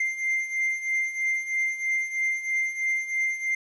triangle beating tone pair, 2093 / 2096.1 Hz, C7 / C7, 0 / +3 cents, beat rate 3.1 Hz, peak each -29 / -24 dBFS, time 0-3.55 s, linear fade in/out 5 ms, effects resampled to 22050 Hz + 10-bit

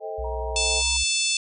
sine chord, A half-diminished seventh, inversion none, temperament just, 440 / 528 / 633.6 / 792 Hz, A4 / C5 / Eb5 / G5, 0 / +16 / +31 / +18 cents, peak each -33 / -39 / -33 / -36 dBFS, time 0-0.83 s, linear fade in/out 50 ms
sine tone with pitch glide, 61.74 to 65.15 Hz, B1 to C2, 0 to -7 cents, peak -29 dBFS, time 0.18-1.04 s, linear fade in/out 10 ms, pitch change +93 cents, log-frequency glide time 0.54-0.79 s
sine tone with tremolo, 943 Hz, A#5, 20 cents sharp, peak -34 dBFS, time 0.24-0.97 s, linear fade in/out 5 ms, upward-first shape sine, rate 13 Hz, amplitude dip 25%
harmonic tone, 880 Hz, A5, in tune, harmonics 3 / 4 / 5 / 6 / 7 / 8 / 9 / 10, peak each -27 / -28 / -29 / -30 / -30 / -31 / -32 / -32 dBFS, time 0.56-1.37 s, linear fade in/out 2 ms
effects none

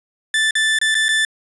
30% pulse tone with dropouts, 1760 Hz, A6, in tune, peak -12 dBFS, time 0.34-1.25 s, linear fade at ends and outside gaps 2 ms, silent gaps 0.509-0.553 / 0.788-0.814 / 0.945-0.951 / 1.084-1.089 s, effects resampled to 24000 Hz + 9-bit

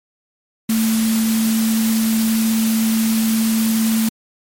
sine tone in noise, 222.6 Hz, A3, 20 cents sharp, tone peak -14 dBFS, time 0.69-4.09 s, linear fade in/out 5 ms, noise white, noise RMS -25 dBFS, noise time 0.69-4.09 s, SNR +8 dB, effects MP3 64 kbps

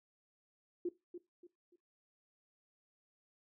sine tone with echo, 351.7 Hz, F4, 12 cents sharp, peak -33 dBFS, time 0.85-0.89 s, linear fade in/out 5 ms, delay 290 ms, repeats 3, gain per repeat -10 dB, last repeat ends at 1.76 s, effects noise-tail reverb RT60 0.2 s tail -17 dB re dry

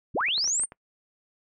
sine linear sweep, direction up, 34.03 to 9110 Hz, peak -23 dBFS, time 0.14-0.66 s, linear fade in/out 20 ms
clicks, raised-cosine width 0.5 ms, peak -28 dBFS, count 8, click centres 0.207 / 0.285 / 0.38 / 0.443 / 0.477 / 0.597 / 0.636 / 0.721 s
effects noise-tail reverb RT60 0.1 s tail -23 dB re dry

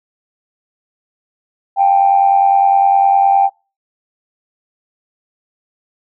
sine tone with amplitude modulation, 788 Hz, G5, 9 cents sharp, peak -4 dBFS, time 1.76-3.5 s, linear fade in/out 50 ms, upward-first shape sine, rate 89.8 Hz, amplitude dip 65%, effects noise-tail reverb RT60 0.3 s tail -26 dB re dry + tanh soft clip ceiling -1 dBFS

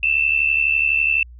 sine tone pair together, 2623 / 2695 Hz, E7 / E7, -9 / +38 cents, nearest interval unison, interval 47 cents, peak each -18 dBFS, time 0.03-1.23 s, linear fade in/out 2 ms, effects added 60 Hz sine -38 dBFS peak until 1.39 s

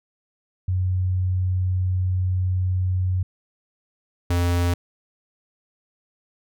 sine / square tone pair in turn, 92.1 / 87.29 Hz, F#2 / F2, -7 / 0 cents, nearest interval minor second, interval 93 cents, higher first, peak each -19 dBFS, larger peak neither, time 0.68-3.23 / 4.3-4.74 s, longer first, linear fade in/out 5 ms, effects none

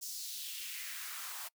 white noise with high-pass filter sweep, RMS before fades -43 dBFS, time 0.01-1.49 s, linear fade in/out 20 ms, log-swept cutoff 6000 to 830 Hz, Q 2, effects noise-tail reverb RT60 0.1 s tail -25 dB re dry

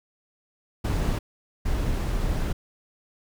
brown noise bursts at uneven times, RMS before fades -25 dBFS, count 2, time 0.84-1.19 / 1.65-2.53 s, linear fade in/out 10 ms, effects none

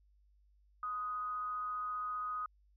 sine tone with amplitude modulation, 1248 Hz, D#6, 5 cents sharp, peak -34 dBFS, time 0.83-2.46 s, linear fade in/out 2 ms, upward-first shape sine, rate 219 Hz, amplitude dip 40%, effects added 50 Hz sine -65 dBFS peak until 2.76 s

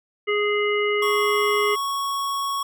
harmonic tone, 415.3 Hz, G#4, in tune, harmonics 1 / 3 / 5 / 7, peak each -21 / -28 / -25 / -31 dBFS, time 0.27-1.76 s, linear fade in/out 20 ms
square tone, 1108.7 Hz, C#6, in tune, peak -24 dBFS, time 1.02-2.63 s, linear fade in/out 5 ms
effects none

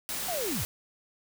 white noise, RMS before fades -34 dBFS, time 0.09-0.65 s, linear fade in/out 0 ms
sine linear sweep, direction down, 761 to 62.9 Hz, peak -31 dBFS, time 0.28-0.64 s, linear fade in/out 5 ms
effects none

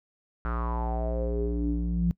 square tone with low-pass filter sweep, 58.6 Hz, A#1, 10 cents sharp, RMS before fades -28 dBFS, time 0.45-2.11 s, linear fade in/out 0 ms, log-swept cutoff 1400 to 170 Hz, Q 6.7, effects noise-tail reverb RT60 0.1 s tail -22 dB re dry

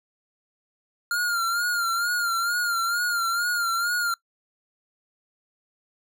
square tone with vibrato, 1402 Hz, F6, 6 cents sharp, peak -23 dBFS, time 1.11-4.14 s, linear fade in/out 2 ms, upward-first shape sine, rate 2.2 Hz, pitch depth 58 cents each way, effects noise-tail reverb RT60 0.1 s tail -22 dB re dry

